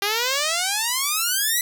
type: exponential sweep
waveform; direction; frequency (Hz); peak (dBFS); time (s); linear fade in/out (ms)
5% pulse; up; 394 to 2007; -9; 0.02-1.61; 2
effects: none